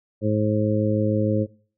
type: harmonic tone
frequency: 106.5 Hz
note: G#2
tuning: 44 cents sharp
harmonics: 1 / 2 / 3 / 4 / 5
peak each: -23 / -24 / -26 / -29 / -25 dBFS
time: 0.21-1.47 s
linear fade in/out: 50 ms
effects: noise-tail reverb RT60 0.5 s tail -23 dB re dry